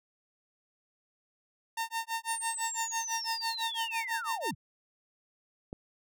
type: tone with tremolo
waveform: sawtooth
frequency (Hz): 910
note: A#5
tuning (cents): -42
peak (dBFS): -26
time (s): 1.77-4.51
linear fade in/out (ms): 5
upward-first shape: sine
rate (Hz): 6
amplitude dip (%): 100
type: linear sweep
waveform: sine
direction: down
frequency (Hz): 9290 to 80.7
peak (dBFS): -35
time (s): 2.27-4.55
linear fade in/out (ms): 20
type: click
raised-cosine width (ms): 2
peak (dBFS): -26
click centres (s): 5.729
effects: none